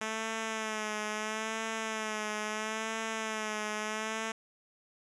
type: tone with vibrato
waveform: 5% pulse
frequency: 217.7 Hz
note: A3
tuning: 18 cents flat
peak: -22 dBFS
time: 0.01-4.32 s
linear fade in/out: 5 ms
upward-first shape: sine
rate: 0.75 Hz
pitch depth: 42 cents each way
effects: resampled to 22050 Hz + 10-bit